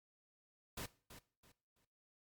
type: noise with echo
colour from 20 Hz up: pink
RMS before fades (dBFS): -45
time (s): 0.77-0.86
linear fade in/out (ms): 5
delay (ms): 330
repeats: 3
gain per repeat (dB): -11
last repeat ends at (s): 1.85
effects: noise-tail reverb RT60 0.4 s tail -18 dB re dry + MP3 96 kbps